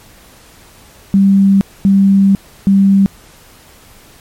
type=tone bursts at uneven times; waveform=sine; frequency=196 Hz; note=G3; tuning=in tune; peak=-5 dBFS; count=3; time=1.14-1.61 / 1.85-2.35 / 2.67-3.06 s; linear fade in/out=0 ms; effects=pink hiss -42 dBFS RMS until 4.2 s + MP3 64 kbps